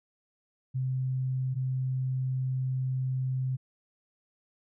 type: tone pair in turn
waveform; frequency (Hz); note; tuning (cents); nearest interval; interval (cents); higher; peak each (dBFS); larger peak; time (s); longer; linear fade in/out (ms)
sine; 130 / 130; C3 / C3; -11 / -11; unison; 0; neither; -27; neither; 0.74-1.55 / 1.55-3.57; second; 20
effects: none